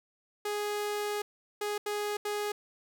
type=tone bursts at uneven times; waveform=sawtooth; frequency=415.3 Hz; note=G#4; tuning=in tune; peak=-27 dBFS; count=4; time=0.45-1.22 / 1.61-1.78 / 1.86-2.17 / 2.25-2.52 s; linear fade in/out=5 ms; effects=none